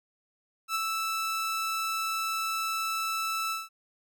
sawtooth tone with ADSR envelope, 1318.5 Hz, E6, in tune, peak -22 dBFS, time 0.68-3.69 s, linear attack 70 ms, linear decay 23 ms, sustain -3 dB, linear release 180 ms, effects none

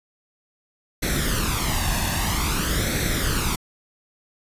pink noise with flanger, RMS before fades -23 dBFS, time 1.02-3.56 s, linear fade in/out 10 ms, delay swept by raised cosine 0.5 to 1.13 ms, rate 0.51 Hz, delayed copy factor +0.65, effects resampled to 32000 Hz

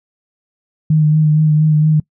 sine tone with vibrato, 153.8 Hz, D#3, 20 cents flat, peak -8 dBFS, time 0.9-2 s, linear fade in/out 5 ms, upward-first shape sine, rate 4.3 Hz, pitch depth 25 cents each way, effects noise-tail reverb RT60 0.1 s tail -23 dB re dry

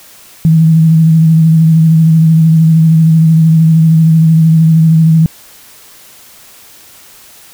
sine tone with vibrato, 161.1 Hz, E3, 39 cents flat, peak -3 dBFS, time 0.45-5.26 s, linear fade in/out 0 ms, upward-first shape sine, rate 13 Hz, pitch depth 29 cents each way, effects white hiss -38 dBFS RMS until 7.53 s

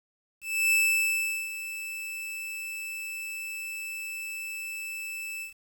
45% pulse tone with ADSR envelope, 2633 Hz, E7, 3 cents flat, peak -20 dBFS, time 0.41-5.54 s, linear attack 310 ms, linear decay 770 ms, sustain -14 dB, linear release 120 ms, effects 9-bit

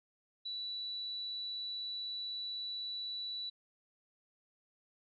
sine tone, 3948 Hz, B7, 1 cent flat, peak -38 dBFS, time 0.45-3.5 s, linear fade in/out 10 ms, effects none

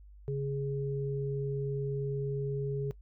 sine tone pair together, 138.59 / 415.3 Hz, C#3 / G#4, 0 / 0 cents, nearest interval octave + perfect fifth, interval 1900 cents, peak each -32 / -35 dBFS, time 0.28-2.91 s, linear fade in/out 0 ms, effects noise-tail reverb RT60 0.1 s tail -20 dB re dry + added 50 Hz sine -50 dBFS peak until 3.01 s

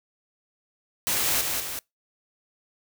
white noise with echo, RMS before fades -25 dBFS, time 1.07-1.41 s, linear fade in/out 0 ms, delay 190 ms, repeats 2, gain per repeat -4 dB, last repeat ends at 1.79 s, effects noise-tail reverb RT60 0.2 s tail -26 dB re dry

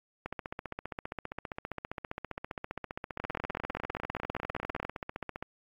two click trains, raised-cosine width 0.5 ms, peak -18 / -21 dBFS, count 34 / 79, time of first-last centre 3.2-4.85 / 0.26-5.426 s, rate 20 / 15.1 Hz, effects AAC 64 kbps

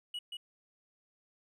triangle tone with echo, 2916 Hz, F#7, 26 cents flat, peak -35 dBFS, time 0.14-0.19 s, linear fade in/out 5 ms, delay 180 ms, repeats 1, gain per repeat -3 dB, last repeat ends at 0.37 s, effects none

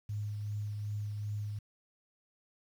sine tone with tremolo, 104.4 Hz, G#2, 10 cents sharp, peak -33 dBFS, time 0.09-1.59 s, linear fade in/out 5 ms, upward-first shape triangle, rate 2.6 Hz, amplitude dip 30%, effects 10-bit

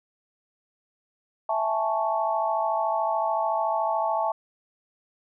sine chord, A major seventh, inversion second, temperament equal with one note detuned, 659.3 / 826.3 / 880 / 1108.7 Hz, E5 / G#5 / A5 / C#6, 0 / -9 / 0 / 0 cents, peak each -27 / -31 / -26 / -31 dBFS, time 1.49-4.32 s, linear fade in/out 5 ms, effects none

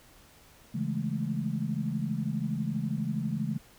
sine chord, A major seventh, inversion first, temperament equal, 138.59 / 164.81 / 207.7 / 220 Hz, C#3 / E3 / G#3 / A3, 0 / 0 / 0 / 0 cents, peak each -34 dBFS, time 0.74-3.58 s, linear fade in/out 10 ms, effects pink hiss -57 dBFS RMS until 3.78 s

